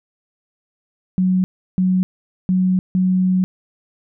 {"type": "tone bursts at uneven times", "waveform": "sine", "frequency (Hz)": 185, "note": "F#3", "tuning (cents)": 0, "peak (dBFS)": -13, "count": 4, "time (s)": [[1.18, 1.44], [1.78, 2.03], [2.49, 2.79], [2.95, 3.44]], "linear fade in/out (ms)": 0, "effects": []}